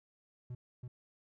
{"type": "tone with echo", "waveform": "triangle", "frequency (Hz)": 123.47, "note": "B2", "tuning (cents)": 0, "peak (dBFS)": -38, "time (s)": [0.5, 0.55], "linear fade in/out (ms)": 5, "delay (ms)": 330, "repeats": 1, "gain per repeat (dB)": -2, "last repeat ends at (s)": 0.88, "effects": []}